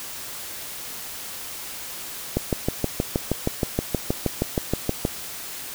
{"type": "click train", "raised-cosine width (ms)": 2, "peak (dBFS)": -7, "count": 18, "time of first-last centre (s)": [2.37, 5.051], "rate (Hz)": 6.34, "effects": ["white hiss -35 dBFS RMS until 5.74 s"]}